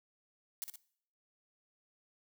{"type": "noise with echo", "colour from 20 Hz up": "blue", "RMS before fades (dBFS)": -39, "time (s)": [0.62, 0.64], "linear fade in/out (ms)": 0, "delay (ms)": 59, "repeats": 2, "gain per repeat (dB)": -5, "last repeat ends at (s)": 0.758, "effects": ["noise-tail reverb RT60 0.6 s tail -20 dB re dry"]}